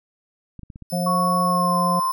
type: clicks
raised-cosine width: 5 ms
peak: -26 dBFS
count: 5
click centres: 0.593 / 0.633 / 0.702 / 0.759 / 0.823 s
type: tone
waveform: 5% pulse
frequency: 5274 Hz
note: E8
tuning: in tune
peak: -27 dBFS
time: 0.9-2.12 s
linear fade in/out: 0 ms
type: harmonic tone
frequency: 178.4 Hz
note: F3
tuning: 37 cents sharp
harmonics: 1 / 3 / 4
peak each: -22 / -27 / -28 dBFS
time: 0.92-2 s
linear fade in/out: 10 ms
type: tone with pitch glide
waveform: sine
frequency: 1108.7 to 1040.4 Hz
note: C#6 to C6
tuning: 0 to -10 cents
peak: -19 dBFS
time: 1.06-2.12 s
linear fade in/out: 10 ms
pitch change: -110 cents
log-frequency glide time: 1.41-1.78 s
effects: none